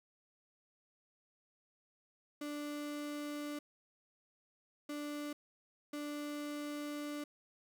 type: tone bursts at uneven times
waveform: 35% pulse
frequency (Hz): 293.7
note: D4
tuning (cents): 0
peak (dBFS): -38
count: 3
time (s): 2.41-3.59 / 4.89-5.33 / 5.93-7.24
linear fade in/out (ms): 5
effects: none